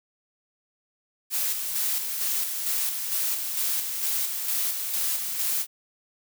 blue noise with tremolo, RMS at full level -26 dBFS, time 1.3-5.67 s, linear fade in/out 50 ms, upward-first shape square, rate 2.2 Hz, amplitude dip 40%, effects none

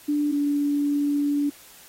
sine tone pair in turn, 293.7 / 288.3 Hz, D4 / D4, 0 / -32 cents, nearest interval unison, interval 32 cents, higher first, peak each -20 dBFS, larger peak neither, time 0.08-0.32 / 0.32-1.5 s, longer second, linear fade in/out 10 ms, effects white hiss -49 dBFS RMS until 1.88 s + AAC 48 kbps

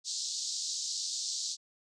pink band-pass noise, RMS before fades -36 dBFS, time 0.04-1.57 s, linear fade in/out 50 ms, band 4000 to 7500 Hz, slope 48 dB/octave, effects resampled to 22050 Hz

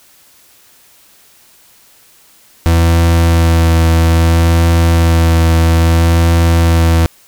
40% pulse tone with vibrato, 83 Hz, E2, 12 cents sharp, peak -6 dBFS, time 2.66-7.06 s, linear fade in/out 0 ms, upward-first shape sine, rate 0.61 Hz, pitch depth 16 cents each way, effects white hiss -46 dBFS RMS until 7.27 s

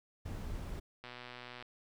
brown noise, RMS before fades -41 dBFS, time 0.25-0.8 s, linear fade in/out 10 ms
click train, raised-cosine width 0.3 ms, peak -31 dBFS, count 73, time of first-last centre 1.04-1.625 s, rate 123 Hz
effects none

